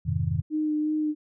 sine chord, F minor seventh, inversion none, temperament just, 87.31 / 104.77 / 130.96 / 157.15 Hz, F2 / Ab2 / C3 / Eb3, 0 / +16 / +2 / +18 cents, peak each -29 dBFS, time 0.05-0.42 s, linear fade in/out 20 ms
sine tone with vibrato, 305.3 Hz, D#4, 33 cents flat, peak -23 dBFS, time 0.5-1.15 s, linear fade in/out 50 ms, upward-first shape sine, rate 2.8 Hz, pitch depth 16 cents each way
effects none

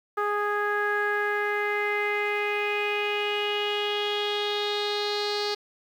sawtooth tone with low-pass filter sweep, 414 Hz, G#4, 5 cents flat, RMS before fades -27 dBFS, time 0.17-5.55 s, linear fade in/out 10 ms, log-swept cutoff 1400 to 4500 Hz, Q 5.5, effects 9-bit

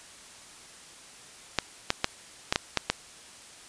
clicks, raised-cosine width 0.2 ms, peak -5 dBFS, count 7, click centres 1.587 / 1.904 / 2.044 / 2.525 / 2.559 / 2.773 / 2.9 s, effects white hiss -49 dBFS RMS until 3.68 s + resampled to 22050 Hz

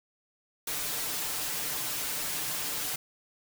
white noise with comb filter, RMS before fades -33 dBFS, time 0.67-2.96 s, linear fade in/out 5 ms, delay 6.7 ms, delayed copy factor +0.75, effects none

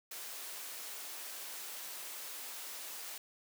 white high-pass noise, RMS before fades -45 dBFS, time 0.11-3.18 s, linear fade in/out 5 ms, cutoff 400 Hz, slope 12 dB/octave, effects none

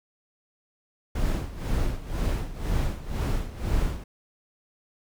brown noise with tremolo, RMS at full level -24 dBFS, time 1.15-4.04 s, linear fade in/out 5 ms, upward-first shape sine, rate 2 Hz, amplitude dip 80%, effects none

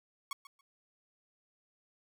sawtooth tone with echo, 1108.7 Hz, C#6, in tune, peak -32 dBFS, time 0.31-0.33 s, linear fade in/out 2 ms, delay 140 ms, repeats 2, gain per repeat -15 dB, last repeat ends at 0.61 s, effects none

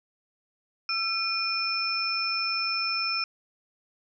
sine tone cluster, 1343 / 2446 / 5300 Hz, E6 / D#7 / E8, +32 / -30 / +9 cents, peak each -33 / -30 / -28 dBFS, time 0.89-3.24 s, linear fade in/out 2 ms, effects none

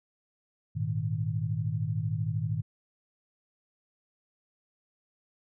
sine chord, Ab suspended second, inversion none, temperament just, 103.83 / 116.8 / 155.74 Hz, Ab2 / Bb2 / Eb3, 0 / +4 / +2 cents, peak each -32 dBFS, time 0.75-2.62 s, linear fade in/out 20 ms, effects none

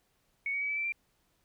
sine tone with pitch steps, 2222 / 2249 / 2277 / 2304 / 2332 / 2361 Hz, C#7 / C#7 / C#7 / D7 / D7 / D7, +4 / +24 / +46 / -34 / -13 / +9 cents, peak -30 dBFS, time 0.46-0.922 s, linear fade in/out 2 ms, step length 77 ms, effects pink hiss -73 dBFS RMS until 1.44 s

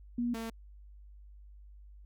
sine / sawtooth tone pair in turn, 240 / 226.5 Hz, B3 / A#3, -49 / -50 cents, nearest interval minor second, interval 101 cents, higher first, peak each -29 / -33 dBFS, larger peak first, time 0.18-0.34 / 0.34-0.5 s, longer neither, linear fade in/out 5 ms, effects added 50 Hz sine -50 dBFS peak until 2.05 s + Opus 48 kbps

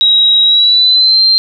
sine tone with pitch glide, 3832 to 4155 Hz, A#7 to C8, +47 to -13 cents, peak -5 dBFS, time 0.01-1.38 s, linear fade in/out 0 ms, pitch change +140 cents, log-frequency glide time 0.44-1.23 s, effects none

